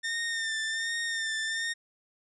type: tone with vibrato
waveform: sawtooth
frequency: 1811 Hz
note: A6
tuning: 49 cents sharp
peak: -26 dBFS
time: 0.03-1.74 s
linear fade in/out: 20 ms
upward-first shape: sine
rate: 1.3 Hz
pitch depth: 38 cents each way
effects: resampled to 22050 Hz